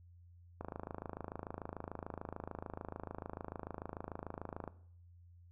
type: click train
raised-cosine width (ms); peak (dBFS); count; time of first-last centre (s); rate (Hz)
1; -28; 110; 0.61-4.677; 26.8
effects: noise-tail reverb RT60 0.6 s tail -17 dB re dry + added 87 Hz sine -57 dBFS peak until 5.51 s